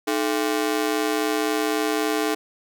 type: ring-modulated tone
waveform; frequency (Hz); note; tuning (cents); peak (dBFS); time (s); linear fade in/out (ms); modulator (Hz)
sawtooth; 369.5; F#4; -2; -14; 0.07-2.35; 10; 61.9
effects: none